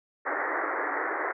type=band-pass noise; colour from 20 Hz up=white; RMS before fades=-30 dBFS; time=0.25-1.33 s; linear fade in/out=20 ms; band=290 to 2000 Hz; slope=96 dB/octave; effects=none